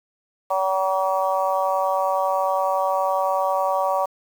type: harmonic tone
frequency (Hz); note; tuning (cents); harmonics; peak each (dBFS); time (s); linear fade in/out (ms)
190.1; F#3; +47; 3 / 4 / 5 / 6; -23 / -24 / -25 / -26; 0.5-4.06; 10
effects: 7-bit